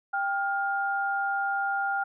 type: tone pair together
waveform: sine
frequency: 791 / 1410.3 Hz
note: G5 / F6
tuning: +15 / +17 cents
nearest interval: minor seventh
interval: 1002 cents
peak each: -28 dBFS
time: 0.13-2.04 s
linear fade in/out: 10 ms
effects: none